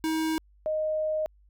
square / sine tone pair in turn, 318.1 / 620.6 Hz, D#4 / D#5, +38 / -5 cents, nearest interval octave, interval 1157 cents, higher second, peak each -26 / -25 dBFS, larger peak second, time 0.04-0.38 / 0.66-1.26 s, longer second, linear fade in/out 0 ms, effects added 50 Hz sine -56 dBFS peak until 1.49 s

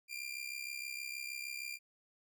sawtooth tone with amplitude modulation, 2386 Hz, D7, 27 cents sharp, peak -34 dBFS, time 0.08-1.79 s, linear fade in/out 50 ms, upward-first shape sine, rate 66.4 Hz, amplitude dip 75%, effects none

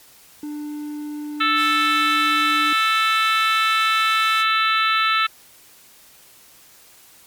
triangle tone, 297.2 Hz, D4, 21 cents sharp, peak -25 dBFS, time 0.43-2.73 s, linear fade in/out 2 ms
harmonic tone, 440 Hz, A4, in tune, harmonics 3 / 4 / 5 / 6 / 7 / 8 / 9, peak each -18 / -25 / -27 / -24 / -29 / -28 / -27 dBFS, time 1.4-5.27 s, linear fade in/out 10 ms
5% pulse chord, C minor, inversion second, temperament equal, 784 / 1046.5 / 1244.5 Hz, G5 / C6 / Eb6, 0 / 0 / 0 cents, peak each -27 dBFS, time 1.55-4.45 s, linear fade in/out 50 ms
effects white hiss -49 dBFS RMS until 7.26 s + MP3 96 kbps

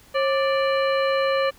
harmonic tone with a mistuned harmonic, 587.3 Hz, D5, in tune, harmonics 1 / 2 / 3 / 4 / 5 / 7, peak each -20 / -26 / -30 / -32 / -34 / -37 dBFS, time 0.14-1.51 s, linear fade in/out 20 ms, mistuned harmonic 1, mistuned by -140 cents, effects pink hiss -52 dBFS RMS until 1.58 s

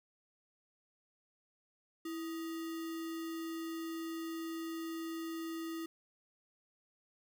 sine tone with sample-and-hold, 328.5 Hz, E4, 6 cents flat, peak -38 dBFS, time 2.05-5.86 s, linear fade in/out 5 ms, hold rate 1575 Hz, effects none

